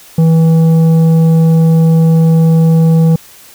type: tone with tanh clipping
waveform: sine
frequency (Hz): 162.7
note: E3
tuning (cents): -22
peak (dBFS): -6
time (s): 0.18-3.16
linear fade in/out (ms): 5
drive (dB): 8
effects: white hiss -38 dBFS RMS until 3.54 s